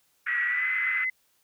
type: band-pass noise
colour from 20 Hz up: white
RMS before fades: -33 dBFS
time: 0.26-1.05 s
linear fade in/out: 10 ms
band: 1400 to 2200 Hz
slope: 48 dB/octave
type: tone with pitch glide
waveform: sine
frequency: 1931 to 2039 Hz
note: B6 to C7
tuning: -39 to -45 cents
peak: -25 dBFS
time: 0.28-1.1 s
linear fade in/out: 5 ms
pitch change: +94 cents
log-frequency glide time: 0.47-0.67 s
effects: white hiss -68 dBFS RMS until 1.43 s